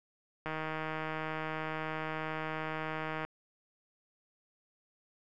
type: click train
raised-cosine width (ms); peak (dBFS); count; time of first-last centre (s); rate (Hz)
0.5; -22; 439; 0.46-3.25; 157
effects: none